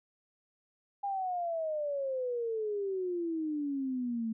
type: exponential sweep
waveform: sine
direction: down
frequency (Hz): 812 to 220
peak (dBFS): -31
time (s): 1.03-4.33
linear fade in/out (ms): 10
effects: none